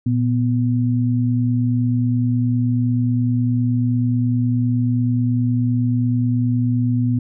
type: tone pair together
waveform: sine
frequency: 118.1 / 247.6 Hz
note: A#2 / B3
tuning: +23 / +5 cents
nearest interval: octave + minor second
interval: 1282 cents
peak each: -17 / -19 dBFS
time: 0.06-7.19 s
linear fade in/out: 5 ms
effects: none